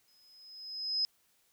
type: tone with exponential growth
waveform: sine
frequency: 5080 Hz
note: D#8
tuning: 35 cents sharp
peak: -26 dBFS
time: 0.08-1.05 s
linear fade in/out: 0 ms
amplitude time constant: 210 ms
effects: white hiss -71 dBFS RMS until 1.52 s